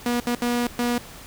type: tone bursts at uneven times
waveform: sawtooth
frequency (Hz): 241.2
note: B3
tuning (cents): -41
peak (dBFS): -17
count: 4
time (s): 0.06-0.2 / 0.27-0.35 / 0.42-0.67 / 0.79-0.98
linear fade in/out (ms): 2
effects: pink hiss -42 dBFS RMS until 1.26 s